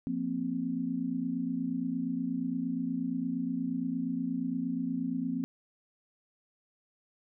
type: chord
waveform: sine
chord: F suspended fourth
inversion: none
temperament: equal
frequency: 174.61 / 233.1 / 261.6 Hz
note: F3 / Bb3 / C4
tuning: 0 / 0 / 0 cents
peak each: -37 / -35 / -32 dBFS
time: 0.07-5.44 s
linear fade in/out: 0 ms
effects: none